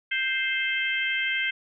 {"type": "harmonic tone", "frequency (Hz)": 524, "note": "C5", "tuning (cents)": 2, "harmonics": [3, 4, 5, 6], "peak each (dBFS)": [-29, -27, -32, -32], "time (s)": [0.11, 1.51], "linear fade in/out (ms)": 10, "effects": []}